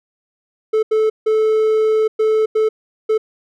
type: tone bursts at uneven times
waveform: triangle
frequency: 436 Hz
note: A4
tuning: 16 cents flat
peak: -10 dBFS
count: 6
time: 0.73-0.83 / 0.91-1.1 / 1.26-2.08 / 2.19-2.46 / 2.55-2.69 / 3.09-3.18 s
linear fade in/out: 10 ms
effects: none